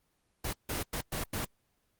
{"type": "noise bursts at uneven times", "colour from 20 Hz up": "pink", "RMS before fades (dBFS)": -34, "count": 5, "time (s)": [[0.44, 0.53], [0.69, 0.83], [0.93, 1.01], [1.12, 1.24], [1.33, 1.45]], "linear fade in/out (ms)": 5, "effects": ["pink hiss -75 dBFS RMS until 1.99 s", "Opus 24 kbps"]}